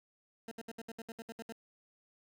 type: tone bursts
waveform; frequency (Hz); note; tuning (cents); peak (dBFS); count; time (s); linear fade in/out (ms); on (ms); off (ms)
20% pulse; 227.1; A#3; -45; -37; 11; 0.48-1.524; 2; 34; 67
effects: none